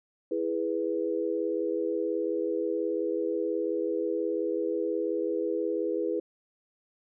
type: chord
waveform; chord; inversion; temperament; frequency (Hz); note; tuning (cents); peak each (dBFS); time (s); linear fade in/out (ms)
sine; E major; none; equal; 329.6 / 415.3 / 493.9; E4 / G#4 / B4; 0 / 0 / 0; -31; 0.31-6.2; 5
effects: none